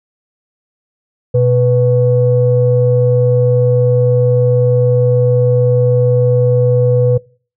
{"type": "tone pair together", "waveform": "sine", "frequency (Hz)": [123.31, 493.9], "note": ["B2", "B4"], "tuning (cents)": [-2, 0], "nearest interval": "2 octaves", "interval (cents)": 2402, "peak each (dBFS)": -10, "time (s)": [1.34, 7.18], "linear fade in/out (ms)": 10, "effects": ["noise-tail reverb RT60 0.4 s tail -23 dB re dry", "tanh soft clip ceiling 0 dBFS"]}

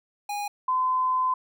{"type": "tone pair in turn", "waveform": ["square", "sine"], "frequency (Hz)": [821, 1023.3], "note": ["G#5", "C6"], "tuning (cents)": [-20, -39], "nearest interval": "major third", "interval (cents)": 381, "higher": "second", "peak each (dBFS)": [-29, -21], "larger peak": "second", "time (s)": [[0.29, 0.48], [0.68, 1.34]], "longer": "second", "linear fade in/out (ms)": 5, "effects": []}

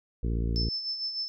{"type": "harmonic tone", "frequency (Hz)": 57.1, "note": "A#1", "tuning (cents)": -35, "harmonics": [1, 2, 3, 4, 5, 6, 7, 8], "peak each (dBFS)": [-27, -33, -37, -39, -41, -43, -44, -45], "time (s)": [0.23, 0.69], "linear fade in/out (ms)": 5}
{"type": "tone with tremolo", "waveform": "sine", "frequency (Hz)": 5274, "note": "E8", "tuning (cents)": 0, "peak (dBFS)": -28, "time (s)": [0.56, 1.28], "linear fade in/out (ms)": 0, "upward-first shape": "sine", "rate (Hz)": 6.6, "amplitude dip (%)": 55}
{"effects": []}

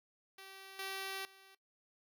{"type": "tone with level steps", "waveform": "5% pulse", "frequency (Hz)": 386.5, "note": "G4", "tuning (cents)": -24, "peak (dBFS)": [-40, -29, -48], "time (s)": [0.38, 1.55], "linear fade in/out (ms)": 5, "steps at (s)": [0.79, 1.25], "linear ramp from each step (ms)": 2, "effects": ["noise-tail reverb RT60 0.1 s tail -18 dB re dry"]}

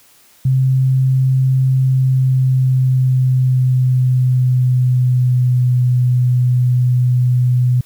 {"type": "tone with pitch glide", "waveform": "sine", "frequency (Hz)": [131.2, 124.63], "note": ["C3", "B2"], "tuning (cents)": [5, 16], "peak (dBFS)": -10, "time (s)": [0.45, 7.81], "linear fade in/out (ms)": 5, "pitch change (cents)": -89, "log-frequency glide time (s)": [1.79, 5.82], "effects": ["white hiss -49 dBFS RMS until 7.85 s"]}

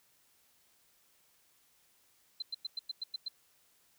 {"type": "tone bursts", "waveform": "sine", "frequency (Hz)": 4080, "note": "C8", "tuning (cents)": -44, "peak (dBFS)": -34, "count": 8, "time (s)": [2.4, 3.284], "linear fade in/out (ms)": 5, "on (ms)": 23, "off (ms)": 100, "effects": ["white hiss -69 dBFS RMS until 3.98 s"]}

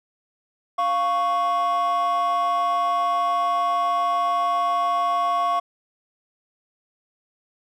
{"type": "tone pair together", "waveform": "triangle", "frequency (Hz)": [698.4, 1108.7], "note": ["F5", "C#6"], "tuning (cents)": [0, 0], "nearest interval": "minor sixth", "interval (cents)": 800, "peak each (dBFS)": [-20, -18], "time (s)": [0.78, 5.6], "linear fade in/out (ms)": 10, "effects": ["tanh soft clip ceiling -14 dBFS"]}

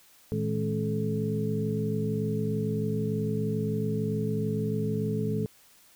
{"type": "tone cluster", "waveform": "sine", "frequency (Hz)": [112.8, 159.6, 210.7, 273.9, 432.3], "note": ["A2", "D#3", "G#3", "C#4", "A4"], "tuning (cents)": [44, 44, 25, -21, -31], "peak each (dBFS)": [-32, -32, -31, -39, -32], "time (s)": [0.32, 5.46], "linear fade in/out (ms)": 0, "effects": ["white hiss -58 dBFS RMS until 5.95 s"]}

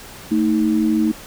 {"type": "tone pair together", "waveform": "sine", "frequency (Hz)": [222.7, 315], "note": ["A3", "D#4"], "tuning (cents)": [21, 21], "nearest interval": "tritone", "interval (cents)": 600, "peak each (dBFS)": -17, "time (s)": [0.31, 1.12], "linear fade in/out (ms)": 10, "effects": ["pink hiss -38 dBFS RMS until 1.26 s"]}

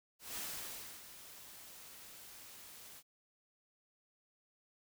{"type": "noise with ADSR envelope", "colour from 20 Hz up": "white", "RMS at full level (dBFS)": -42, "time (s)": [0.19, 3.03], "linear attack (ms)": 180, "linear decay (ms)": 640, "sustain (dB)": -12, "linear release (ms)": 52, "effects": []}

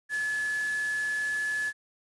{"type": "tone in noise", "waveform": "sine", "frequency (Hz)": 1714, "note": "A6", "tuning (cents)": -46, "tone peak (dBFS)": -27, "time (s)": [0.09, 1.73], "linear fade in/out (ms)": 50, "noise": "white", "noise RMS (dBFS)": -42, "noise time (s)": [0.09, 1.73], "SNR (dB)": 12, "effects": ["resampled to 24000 Hz"]}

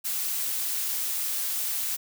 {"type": "noise", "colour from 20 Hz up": "blue", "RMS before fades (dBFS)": -29, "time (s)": [0.04, 1.97], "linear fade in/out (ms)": 20, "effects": []}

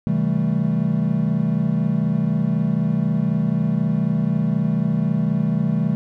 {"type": "chord", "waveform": "triangle", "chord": "A minor seventh", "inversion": "first", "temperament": "equal with one note detuned", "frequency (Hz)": [130.81, 161.52, 196, 220], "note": ["C3", "E3", "G3", "A3"], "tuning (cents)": [0, -35, 0, 0], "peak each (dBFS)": [-24, -19, -21, -21], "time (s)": [0.07, 5.95], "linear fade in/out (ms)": 0, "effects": []}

